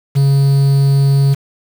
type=tone with quantisation; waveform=triangle; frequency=138.5 Hz; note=C#3; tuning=1 cent flat; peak=-6 dBFS; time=0.15-1.35 s; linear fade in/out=20 ms; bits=5; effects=none